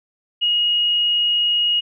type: tone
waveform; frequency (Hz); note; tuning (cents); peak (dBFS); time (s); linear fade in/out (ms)
sine; 2881; F#7; -47; -15; 0.41-1.81; 20
effects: none